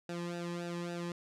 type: tone with flanger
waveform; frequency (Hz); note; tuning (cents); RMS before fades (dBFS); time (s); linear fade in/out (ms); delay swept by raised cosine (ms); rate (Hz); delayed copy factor
sawtooth; 172.9; F3; -17; -39; 0.09-1.12; 2; 0.92 to 1.42; 3.6; -0.9
effects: low-pass 8000 Hz 12 dB/octave